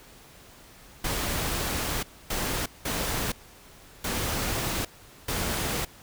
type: noise bursts at uneven times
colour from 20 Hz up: pink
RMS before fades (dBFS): -29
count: 5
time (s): 1.04-2.03 / 2.3-2.66 / 2.85-3.32 / 4.04-4.85 / 5.28-5.85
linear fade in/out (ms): 5
effects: pink hiss -51 dBFS RMS until 6.02 s